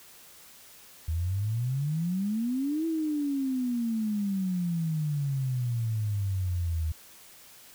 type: exponential two-way sweep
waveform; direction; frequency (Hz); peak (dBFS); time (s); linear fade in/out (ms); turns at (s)
sine; up then down; 77.8 to 329.6 to 77.8; -26; 1.08-6.92; 5; 2.86
effects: white hiss -52 dBFS RMS until 7.74 s